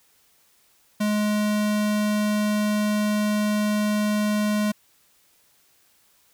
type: tone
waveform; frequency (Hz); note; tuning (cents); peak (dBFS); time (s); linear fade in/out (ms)
square; 210; G#3; +19; -21; 1-4.72; 10
effects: white hiss -61 dBFS RMS until 6.33 s